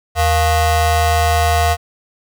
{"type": "ring-modulated tone", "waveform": "40% pulse", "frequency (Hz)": 390.6, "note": "G4", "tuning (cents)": -6, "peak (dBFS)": -8, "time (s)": [0.15, 1.77], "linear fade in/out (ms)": 50, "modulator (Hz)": 310, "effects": []}